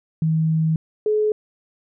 sine tone pair in turn, 159.5 / 426.1 Hz, D#3 / G#4, +43 / +44 cents, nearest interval octave + perfect fourth, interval 1701 cents, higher second, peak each -16 / -16 dBFS, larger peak neither, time 0.22-0.76 / 1.06-1.32 s, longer first, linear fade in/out 2 ms, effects none

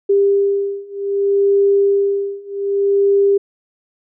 sine beating tone pair, 398.4 / 399.04 Hz, G4 / G4, +28 / +31 cents, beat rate 0.64 Hz, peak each -16 / -15 dBFS, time 0.09-3.38 s, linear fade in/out 10 ms, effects none

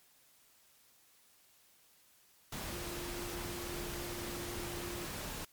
sine tone in noise, 349.2 Hz, F4, in tune, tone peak -44 dBFS, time 2.72-5.05 s, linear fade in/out 5 ms, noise pink, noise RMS -42 dBFS, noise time 2.52-5.45 s, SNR -5 dB, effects white hiss -66 dBFS RMS until 5.52 s + MP3 96 kbps

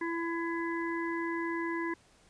harmonic tone, 335.1 Hz, E4, 29 cents sharp, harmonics 1 / 3 / 5 / 6, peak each -33 / -38 / -40 / -41 dBFS, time 0.01-1.94 s, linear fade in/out 5 ms, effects pink hiss -63 dBFS RMS until 2.29 s + resampled to 22050 Hz

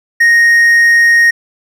triangle tone, 1864.7 Hz, A#6, in tune, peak -3 dBFS, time 0.2-1.31 s, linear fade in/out 10 ms, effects none

